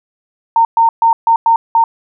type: tone bursts at uneven times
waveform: sine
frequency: 915 Hz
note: A#5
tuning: 32 cents flat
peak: -6 dBFS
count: 6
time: 0.56-0.65 / 0.77-0.89 / 1.02-1.13 / 1.27-1.36 / 1.46-1.56 / 1.75-1.84 s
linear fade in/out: 2 ms
effects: none